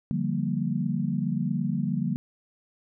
sine chord, G minor seventh, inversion second, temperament equal, 146.83 / 174.61 / 196 / 233.1 Hz, D3 / F3 / G3 / Bb3, 0 / 0 / 0 / 0 cents, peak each -30 dBFS, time 0.11-2.16 s, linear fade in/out 0 ms, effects none

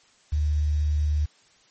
sine tone with quantisation, 75 Hz, D2, 37 cents sharp, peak -20 dBFS, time 0.32-1.26 s, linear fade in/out 10 ms, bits 8, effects white hiss -59 dBFS RMS until 1.7 s + MP3 32 kbps

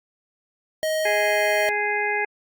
square tone, 628 Hz, D#5, 16 cents sharp, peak -22 dBFS, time 0.83-1.69 s, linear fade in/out 0 ms
harmonic tone, 415.3 Hz, G#4, in tune, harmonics 1 / 2 / 4 / 5 / 6, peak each -28 / -27 / -27 / -26 / -31 dBFS, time 1.05-2.25 s, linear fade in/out 5 ms
effects Opus 48 kbps

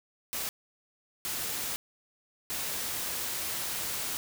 white noise bursts at uneven times, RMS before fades -34 dBFS, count 3, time 0.33-0.49 / 1.25-1.76 / 2.5-4.17 s, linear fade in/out 0 ms, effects none

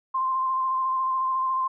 sine tone with vibrato, 1046.5 Hz, C6, in tune, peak -22 dBFS, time 0.14-1.68 s, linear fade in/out 10 ms, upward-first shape square, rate 14 Hz, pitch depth 15 cents each way, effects none

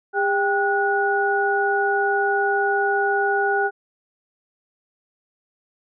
sine tone cluster, 403.6 / 789 / 1461 Hz, G#4 / G5 / F#6, -49 / +11 / -22 cents, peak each -22 dBFS, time 0.13-3.71 s, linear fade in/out 50 ms, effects none

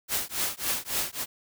white noise with tremolo, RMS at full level -26 dBFS, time 0.08-1.26 s, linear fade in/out 50 ms, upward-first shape triangle, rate 3.6 Hz, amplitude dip 100%, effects none

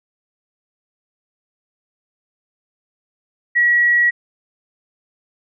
sine tone, 1920 Hz, B6, 49 cents flat, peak -11 dBFS, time 3.55-4.11 s, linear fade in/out 20 ms, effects none

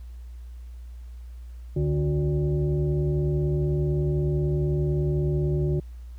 sine tone with frequency modulation, 147 Hz, D3, 2 cents sharp, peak -21 dBFS, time 1.76-5.8 s, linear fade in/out 5 ms, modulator 218 Hz, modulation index 0.99, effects added 60 Hz sine -37 dBFS peak until 6.18 s + pink hiss -63 dBFS RMS until 6.18 s

